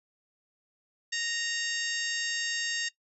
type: harmonic tone with a mistuned harmonic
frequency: 930 Hz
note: A#5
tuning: 4 cents flat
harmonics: 2 / 3 / 4 / 5 / 6 / 7 / 8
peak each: -34 / -36 / -37 / -38 / -39 / -39 / -40 dBFS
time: 1.12-2.89 s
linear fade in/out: 10 ms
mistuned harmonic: 6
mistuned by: -43 cents
effects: noise-tail reverb RT60 0.1 s tail -18 dB re dry